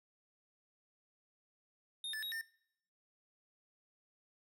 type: tone with pitch steps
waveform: square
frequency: 3681 / 1747 / 3796 / 1806 Hz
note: A#7 / A6 / A#7 / A6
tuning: -23 / -13 / +31 / +45 cents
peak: -40 dBFS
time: 2.04-2.412 s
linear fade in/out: 2 ms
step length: 93 ms
effects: noise-tail reverb RT60 0.7 s tail -21 dB re dry